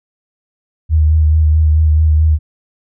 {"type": "tone with vibrato", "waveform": "sine", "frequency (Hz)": 77.78, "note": "D#2", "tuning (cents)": 0, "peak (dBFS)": -7, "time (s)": [0.89, 2.39], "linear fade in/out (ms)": 50, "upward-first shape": "sine", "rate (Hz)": 4.6, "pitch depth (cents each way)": 29, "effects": []}